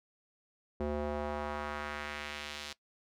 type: tone with band-pass filter sweep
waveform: square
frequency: 74 Hz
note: D2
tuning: 14 cents sharp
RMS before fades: -38 dBFS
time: 0.8-2.73 s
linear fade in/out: 5 ms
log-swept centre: 420 to 4200 Hz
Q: 1.2
effects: noise-tail reverb RT60 0.1 s tail -19 dB re dry